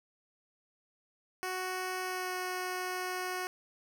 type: tone with pitch glide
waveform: 10% pulse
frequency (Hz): 370 to 366.6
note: F#4 to F#4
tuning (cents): 0 to -16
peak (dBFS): -26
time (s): 1.43-3.47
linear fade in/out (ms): 0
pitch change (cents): -16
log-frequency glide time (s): 2.02-2.35
effects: none